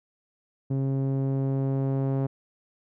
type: tone with low-pass filter sweep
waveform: sawtooth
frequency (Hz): 135.2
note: C#3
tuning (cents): -43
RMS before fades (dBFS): -26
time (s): 0.7-2.27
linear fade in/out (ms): 10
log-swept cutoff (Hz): 350 to 630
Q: 0.82
effects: none